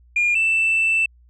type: tone pair in turn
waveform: sine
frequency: 2417 / 2658 Hz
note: D7 / E7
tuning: +49 / +14 cents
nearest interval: major second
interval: 165 cents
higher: second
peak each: -14 dBFS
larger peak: neither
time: 0.16-0.35 / 0.35-1.06 s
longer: second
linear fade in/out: 5 ms
effects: tanh soft clip ceiling -13 dBFS + added 60 Hz sine -49 dBFS peak until 1.29 s